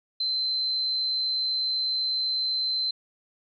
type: tone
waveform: sine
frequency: 4084 Hz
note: C8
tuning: 43 cents flat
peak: -24 dBFS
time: 0.2-2.91 s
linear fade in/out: 5 ms
effects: none